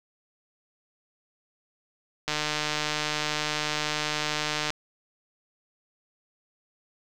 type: click train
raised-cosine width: 0.2 ms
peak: -10 dBFS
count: 367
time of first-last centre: 2.28-4.704 s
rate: 151 Hz
effects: none